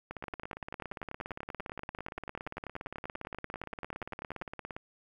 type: two click trains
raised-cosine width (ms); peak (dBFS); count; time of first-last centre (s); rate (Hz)
0.5; -24 / -24; 44 / 82; 0.24-4.415 / 0.11-4.765; 10.3 / 17.4
effects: 10-bit